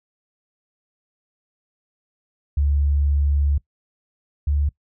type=tone pair in turn; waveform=sine; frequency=71.6 / 72.43 Hz; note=D2 / D2; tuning=-43 / -23 cents; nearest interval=unison; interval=20 cents; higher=second; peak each=-16 / -17 dBFS; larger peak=first; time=2.57-3.58 / 4.47-4.69 s; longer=first; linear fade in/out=5 ms; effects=noise-tail reverb RT60 0.1 s tail -21 dB re dry